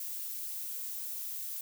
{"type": "noise", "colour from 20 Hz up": "violet", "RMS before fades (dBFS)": -39, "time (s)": [0, 1.61], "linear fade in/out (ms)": 2, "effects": []}